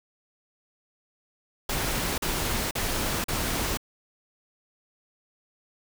pink noise bursts, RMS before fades -28 dBFS, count 4, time 1.69-3.773 s, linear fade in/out 5 ms, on 490 ms, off 41 ms, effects none

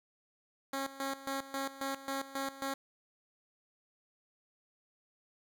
10% pulse tone with tremolo, 272.2 Hz, C#4, 31 cents flat, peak -26 dBFS, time 0.73-2.74 s, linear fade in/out 5 ms, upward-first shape square, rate 3.7 Hz, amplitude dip 80%, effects none

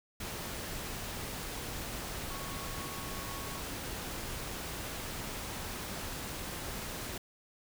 sine tone in noise, 1105 Hz, C#6, 6 cents flat, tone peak -47 dBFS, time 2.3-3.6 s, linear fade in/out 5 ms, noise pink, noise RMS -40 dBFS, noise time 0.2-7.18 s, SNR -10 dB, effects none

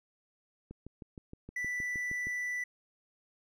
click train, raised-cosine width 3 ms, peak -32 dBFS, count 11, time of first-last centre 0.71-2.27 s, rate 6.41 Hz
triangle tone, 1975.5 Hz, B6, in tune, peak -31 dBFS, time 1.56-2.64 s, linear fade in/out 5 ms
effects none

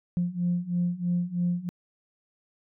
sine beating tone pair, 174 / 177.1 Hz, F3 / F3, -6 / +24 cents, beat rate 3.1 Hz, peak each -28 / -26 dBFS, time 0.17-1.69 s, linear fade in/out 0 ms, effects tanh soft clip ceiling -18 dBFS

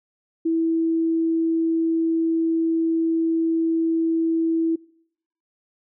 sine tone, 327.5 Hz, E4, 11 cents flat, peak -18 dBFS, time 0.45-4.76 s, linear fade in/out 10 ms, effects noise-tail reverb RT60 0.7 s tail -24 dB re dry

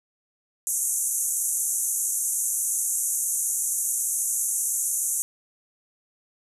white band-pass noise, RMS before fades -26 dBFS, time 0.67-5.22 s, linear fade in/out 0 ms, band 6200 to 12000 Hz, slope 96 dB/octave, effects none

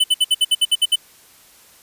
square tone bursts, 3009 Hz, F#7, 28 cents sharp, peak -12 dBFS, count 10, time 0-0.959 s, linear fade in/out 10 ms, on 41 ms, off 61 ms, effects white hiss -49 dBFS RMS until 1.82 s + resampled to 32000 Hz

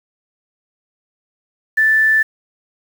sine tone with quantisation, 1760 Hz, A6, in tune, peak -10 dBFS, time 1.77-2.23 s, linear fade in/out 10 ms, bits 6, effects none

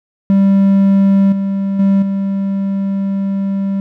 triangle tone with level steps, 196 Hz, G3, in tune, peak -5 / -12 / -6 / -12 dBFS, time 0.3-3.8 s, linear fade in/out 0 ms, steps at 1.32 / 1.79 / 2.02 s, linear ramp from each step 5 ms, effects none

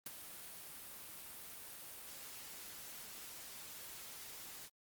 white noise with ADSR envelope, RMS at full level -42 dBFS, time 0.06-4.7 s, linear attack 4 ms, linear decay 20 ms, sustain -9 dB, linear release 50 ms, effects Opus 32 kbps

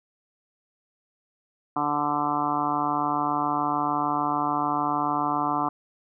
harmonic tone, 146.83 Hz, D3, in tune, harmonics 1 / 2 / 3 / 4 / 5 / 6 / 7 / 8 / 9, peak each -39 / -30 / -41 / -41 / -29 / -30 / -29 / -29 / -35 dBFS, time 1.76-5.69 s, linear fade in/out 5 ms, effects none

